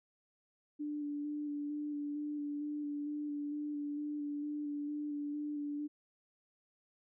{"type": "tone with vibrato", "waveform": "sine", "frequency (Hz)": 293.7, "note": "D4", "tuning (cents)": 0, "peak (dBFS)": -36, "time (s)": [0.79, 5.88], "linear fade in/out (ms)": 20, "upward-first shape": "square", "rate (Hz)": 2.2, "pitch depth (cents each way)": 15, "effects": []}